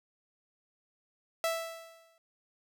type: tone with exponential decay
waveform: sawtooth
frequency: 659.3 Hz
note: E5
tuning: in tune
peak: -23 dBFS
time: 1.44-2.18 s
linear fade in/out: 1 ms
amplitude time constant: 160 ms
effects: none